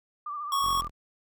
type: tone with vibrato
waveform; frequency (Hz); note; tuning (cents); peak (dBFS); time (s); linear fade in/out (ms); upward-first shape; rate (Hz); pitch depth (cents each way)
sine; 1179; D6; +6; -32; 0.26-0.88; 5; sine; 14; 50
type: tone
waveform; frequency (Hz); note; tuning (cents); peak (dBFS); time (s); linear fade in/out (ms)
square; 1108.7; C#6; 0; -25; 0.52-0.81; 2
type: linear sweep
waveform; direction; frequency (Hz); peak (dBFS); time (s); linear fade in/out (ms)
sawtooth; down; 48.05 to 39.23; -34; 0.61-0.91; 50
effects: none